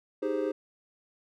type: chord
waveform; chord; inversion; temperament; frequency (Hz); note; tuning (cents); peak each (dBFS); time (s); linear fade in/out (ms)
triangle; Ab major seventh; second; equal; 311.1 / 392 / 415.3 / 523.3; Eb4 / G4 / Ab4 / C5; 0 / 0 / 0 / 0; -31; 0.22-0.52; 10
effects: none